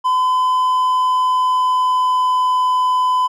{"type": "tone with pitch glide", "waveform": "triangle", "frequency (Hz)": [1015, 1008.6], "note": ["B5", "B5"], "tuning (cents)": [47, 36], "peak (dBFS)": -11, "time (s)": [0.04, 3.28], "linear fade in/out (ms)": 20, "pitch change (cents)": -11, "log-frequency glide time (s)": [0.57, 2.65], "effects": []}